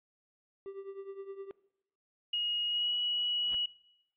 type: tone with tremolo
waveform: triangle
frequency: 392 Hz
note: G4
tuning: in tune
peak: -36 dBFS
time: 0.66-1.51 s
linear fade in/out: 0 ms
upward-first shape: triangle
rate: 9.7 Hz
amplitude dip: 80%
type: tone with pitch glide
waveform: sine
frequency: 2880 to 2924 Hz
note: F#7 to F#7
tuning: -47 to -21 cents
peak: -29 dBFS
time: 2.33-3.66 s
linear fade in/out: 5 ms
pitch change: +26 cents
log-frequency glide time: 2.67-2.93 s
type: noise with exponential growth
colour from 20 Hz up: pink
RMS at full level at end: -44 dBFS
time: 3.42-3.55 s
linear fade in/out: 2 ms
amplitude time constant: 28 ms
effects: noise-tail reverb RT60 0.8 s tail -21 dB re dry + resampled to 8000 Hz

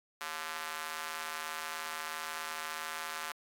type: tone with high-pass filter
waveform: square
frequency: 79.2 Hz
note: D#2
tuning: 31 cents sharp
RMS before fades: -40 dBFS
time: 0.21-3.32 s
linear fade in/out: 0 ms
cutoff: 1200 Hz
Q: 1.4
effects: AAC 64 kbps

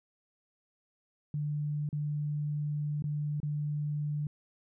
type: tone with dropouts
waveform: sine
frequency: 148.2 Hz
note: D3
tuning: 16 cents sharp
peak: -30 dBFS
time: 1.34-4.27 s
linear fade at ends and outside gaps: 2 ms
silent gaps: 1.89-1.928 / 3.023-3.04 / 3.402-3.43 s
effects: none

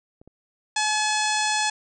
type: clicks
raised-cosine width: 2 ms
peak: -34 dBFS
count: 2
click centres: 0.215 / 0.276 s
type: harmonic tone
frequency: 854 Hz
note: G#5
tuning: 48 cents sharp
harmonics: 1 / 2 / 3 / 4 / 5 / 6 / 7 / 8 / 9 / 10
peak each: -25 / -28 / -30 / -31 / -32 / -33 / -33 / -34 / -35 / -35 dBFS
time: 0.76-1.7 s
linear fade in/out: 5 ms
effects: none

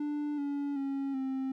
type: tone with pitch steps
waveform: triangle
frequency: 294.7 / 284.5 / 274.6 / 265.1 Hz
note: D4 / C#4 / C#4 / C4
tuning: +6 / +45 / -16 / +23 cents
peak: -29 dBFS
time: 0-1.52 s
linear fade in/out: 5 ms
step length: 380 ms
effects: none

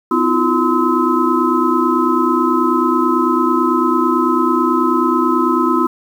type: tone cluster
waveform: sine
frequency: 253.7 / 322.4 / 351.5 / 1027 / 1288 Hz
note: B3 / E4 / F4 / C6 / E6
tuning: +47 / -38 / +11 / -33 / -41 cents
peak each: -18 dBFS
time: 0.11-5.87 s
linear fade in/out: 5 ms
effects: 7-bit

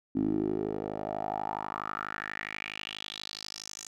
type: tone with band-pass filter sweep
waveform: 10% pulse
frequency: 52.2 Hz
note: G#1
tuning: 10 cents sharp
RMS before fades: -35 dBFS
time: 0.15-3.88 s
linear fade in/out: 10 ms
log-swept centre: 270 to 7000 Hz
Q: 4.7
effects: none

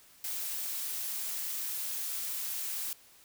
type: noise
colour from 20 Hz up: blue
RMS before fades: -36 dBFS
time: 0.24-2.93 s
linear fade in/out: 2 ms
effects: white hiss -59 dBFS RMS until 3.24 s

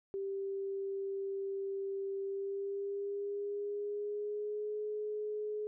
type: tone with pitch glide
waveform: sine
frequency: 392 to 422.6 Hz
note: G4 to G#4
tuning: 0 to +30 cents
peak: -35 dBFS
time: 0.14-5.67 s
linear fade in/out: 0 ms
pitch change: +130 cents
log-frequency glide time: 2.23-4.78 s
effects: none

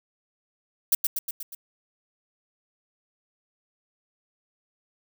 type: noise with echo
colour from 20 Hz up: violet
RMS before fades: -19 dBFS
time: 0.92-0.95 s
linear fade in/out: 5 ms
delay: 120 ms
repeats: 5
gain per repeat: -4 dB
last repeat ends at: 1.55 s
effects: none

